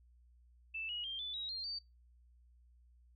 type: tone with pitch steps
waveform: sine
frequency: 2644 / 2900 / 3181 / 3489 / 3827 / 4197 / 4603 Hz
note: E7 / F#7 / G7 / A7 / A#7 / C8 / D8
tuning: +5 / -35 / +25 / -15 / +45 / +5 / -36 cents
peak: -39 dBFS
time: 0.74-1.79 s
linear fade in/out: 10 ms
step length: 150 ms
effects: noise-tail reverb RT60 0.2 s tail -19 dB re dry + added 60 Hz sine -62 dBFS peak until 3.15 s